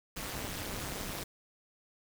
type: noise with amplitude modulation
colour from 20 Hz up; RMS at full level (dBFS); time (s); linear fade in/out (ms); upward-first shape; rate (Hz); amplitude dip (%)
pink; -35; 0.16-1.24; 10; sine; 208; 100
effects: none